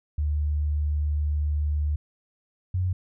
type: tone pair in turn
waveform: sine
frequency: 74.4 / 91.31 Hz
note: D2 / F#2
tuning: +23 / -22 cents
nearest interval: major third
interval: 355 cents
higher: second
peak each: -22 dBFS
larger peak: neither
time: 0.18-1.96 / 2.74-2.93 s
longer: first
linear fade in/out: 5 ms
effects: none